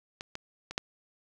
clicks, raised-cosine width 0.2 ms, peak -21 / -20 / -22 / -12 dBFS, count 4, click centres 0.209 / 0.354 / 0.71 / 0.779 s, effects none

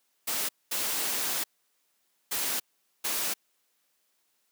white noise bursts at uneven times, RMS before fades -30 dBFS, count 4, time 0.27-0.49 / 0.71-1.44 / 2.31-2.6 / 3.04-3.34 s, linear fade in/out 10 ms, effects white hiss -73 dBFS RMS until 4.51 s + high-pass 200 Hz 12 dB/octave

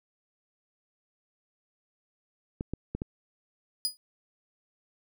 clicks, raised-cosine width 3 ms, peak -19 dBFS, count 4, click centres 2.609 / 2.736 / 2.95 / 3.019 s
sawtooth tone with exponential decay, 4950 Hz, D#8, 10 cents flat, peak -20 dBFS, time 3.85-3.97 s, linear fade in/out 0 ms, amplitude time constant 25 ms
effects none

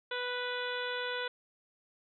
harmonic tone, 493.5 Hz, B4, 1 cent flat, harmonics 1 / 2 / 3 / 4 / 5 / 6 / 7 / 8, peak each -38 / -42 / -38 / -45 / -46 / -47 / -42 / -48 dBFS, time 0.11-1.28 s, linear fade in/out 5 ms, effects none

